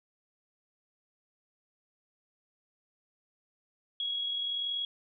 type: tone with amplitude modulation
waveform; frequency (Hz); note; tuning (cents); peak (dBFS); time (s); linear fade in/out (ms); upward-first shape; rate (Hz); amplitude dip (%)
sine; 3322; G#7; 0; -29; 4-4.85; 2; sine; 40.7; 35
effects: none